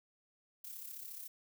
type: noise with amplitude modulation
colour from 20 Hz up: violet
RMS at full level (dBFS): -45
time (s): 0.64-1.28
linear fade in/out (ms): 5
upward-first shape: sine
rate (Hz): 34.2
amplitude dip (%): 55
effects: none

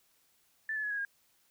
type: tone with pitch steps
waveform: sine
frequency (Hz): 1760 / 1724.8 / 1690.3 / 1656.4 / 1623.3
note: A6 / A6 / G#6 / G#6 / G#6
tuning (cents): 0 / -35 / +30 / -5 / -40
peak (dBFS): -32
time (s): 0.69-1.05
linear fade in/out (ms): 2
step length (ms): 72
effects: white hiss -70 dBFS RMS until 1.5 s

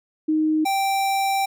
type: tone pair in turn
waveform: sine / square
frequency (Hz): 311.1 / 782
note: D#4 / G5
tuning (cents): 0 / -4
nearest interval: octave + major third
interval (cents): 1596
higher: second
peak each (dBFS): -17 / -20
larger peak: first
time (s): 0.28-0.65 / 0.65-1.46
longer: second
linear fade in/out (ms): 10
effects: none

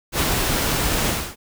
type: noise with ADSR envelope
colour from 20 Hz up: pink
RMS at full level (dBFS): -19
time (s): 0.12-1.36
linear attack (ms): 75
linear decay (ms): 52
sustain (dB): -2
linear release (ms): 280
effects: none

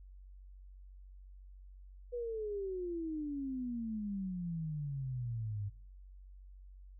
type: exponential sweep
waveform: sine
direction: down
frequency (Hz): 492.2 to 98.8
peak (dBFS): -36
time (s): 2.12-5.7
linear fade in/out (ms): 20
effects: noise-tail reverb RT60 0.5 s tail -25 dB re dry + added 47 Hz sine -51 dBFS peak until 6.99 s

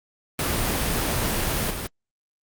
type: noise with level steps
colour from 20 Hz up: pink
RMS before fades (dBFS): -24 / -30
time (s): 0.39-1.87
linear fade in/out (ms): 2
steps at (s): 1.7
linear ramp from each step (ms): 10
effects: Opus 32 kbps

